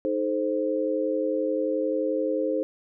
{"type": "chord", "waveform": "sine", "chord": "A diminished", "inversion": "second", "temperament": "equal with one note detuned", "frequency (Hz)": [311.1, 431.9, 523.3], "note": ["Eb4", "A4", "C5"], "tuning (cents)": [0, -32, 0], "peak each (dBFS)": [-28, -29, -26], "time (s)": [0.05, 2.63], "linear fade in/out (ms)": 0, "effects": []}